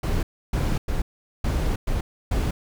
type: noise bursts at uneven times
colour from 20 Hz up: brown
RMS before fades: -23 dBFS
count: 6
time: 0.03-0.23 / 0.53-0.78 / 0.88-1.02 / 1.44-1.76 / 1.87-2.01 / 2.31-2.51 s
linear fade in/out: 5 ms
effects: none